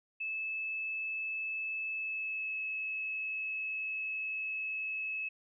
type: tone with pitch glide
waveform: sine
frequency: 2613 to 2589 Hz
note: E7 to E7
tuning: -16 to -32 cents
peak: -34 dBFS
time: 0.2-5.29 s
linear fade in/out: 10 ms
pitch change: -16 cents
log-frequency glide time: 1.9-2.6 s
effects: none